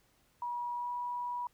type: tone with pitch glide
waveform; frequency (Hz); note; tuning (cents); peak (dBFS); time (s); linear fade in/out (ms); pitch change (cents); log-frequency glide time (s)
sine; 964 to 973; B5 to B5; -42 to -26; -34; 0.42-1.47; 2; +16; 0.75-0.9
effects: pink hiss -70 dBFS RMS until 1.53 s